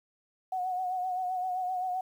sine tone with vibrato, 736 Hz, F#5, 9 cents flat, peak -29 dBFS, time 0.52-2.01 s, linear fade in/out 5 ms, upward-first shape sine, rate 7.7 Hz, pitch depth 39 cents each way, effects 10-bit

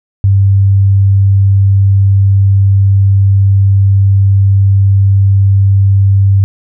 sine tone, 98.2 Hz, G2, 4 cents sharp, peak -4 dBFS, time 0.24-6.44 s, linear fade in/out 0 ms, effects none

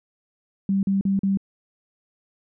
sine tone bursts, 195.4 Hz, G3, 5 cents flat, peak -18 dBFS, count 4, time 0.69-1.373 s, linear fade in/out 2 ms, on 140 ms, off 41 ms, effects none

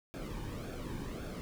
brown noise with flanger, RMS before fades -41 dBFS, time 0.14-1.41 s, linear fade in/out 0 ms, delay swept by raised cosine 1 to 1.52 ms, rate 1.8 Hz, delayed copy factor -0.65, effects none

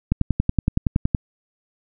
click train, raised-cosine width 5 ms, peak -5 dBFS, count 12, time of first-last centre 0.12-1.148 s, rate 10.7 Hz, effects none

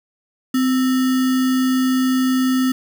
sine tone with sample-and-hold, 257.9 Hz, C4, 25 cents flat, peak -14 dBFS, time 0.54-2.72 s, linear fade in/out 5 ms, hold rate 1575 Hz, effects none

